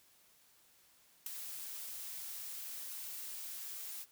blue noise with ADSR envelope, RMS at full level -35 dBFS, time 1.26-4.06 s, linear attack 5 ms, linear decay 4 ms, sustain -10 dB, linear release 48 ms, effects white hiss -67 dBFS RMS until 4.11 s

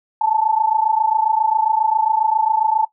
sine tone pair together, 865 / 892.4 Hz, A5 / A5, -30 / +24 cents, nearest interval minor second, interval 54 cents, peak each -17 dBFS, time 0.21-2.85 s, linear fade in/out 5 ms, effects noise-tail reverb RT60 0.1 s tail -17 dB re dry

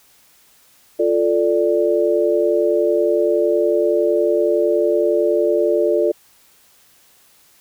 sine chord, D minor, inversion first, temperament equal, 349.2 / 440 / 587.3 Hz, F4 / A4 / D5, 0 / 0 / 0 cents, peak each -18 dBFS, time 0.99-6.12 s, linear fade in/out 10 ms, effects white hiss -53 dBFS RMS until 7.6 s

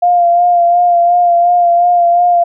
sine tone with vibrato, 698.5 Hz, F5, in tune, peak -6 dBFS, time 0.02-2.44 s, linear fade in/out 10 ms, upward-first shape sine, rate 2.8 Hz, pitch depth 27 cents each way, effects none

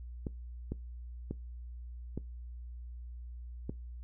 clicks, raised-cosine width 3 ms, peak -23 dBFS, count 5, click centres 0.268 / 0.72 / 1.31 / 2.176 / 3.695 s, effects noise-tail reverb RT60 0.2 s tail -21 dB re dry + added 60 Hz sine -42 dBFS peak until 4.03 s

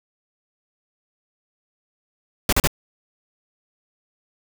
pink noise bursts, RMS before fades -17 dBFS, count 3, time 2.49-2.674 s, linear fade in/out 2 ms, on 36 ms, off 38 ms, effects none

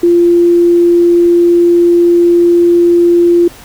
sine tone, 345.7 Hz, F4, 18 cents flat, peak -4 dBFS, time 0.03-3.48 s, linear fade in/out 5 ms, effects pink hiss -35 dBFS RMS until 3.64 s

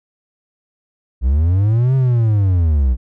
triangle linear two-way sweep, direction up then down, 58.27 to 134.5 to 58.27 Hz, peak -9 dBFS, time 1.21-2.97 s, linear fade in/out 50 ms, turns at 1.95 s, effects none

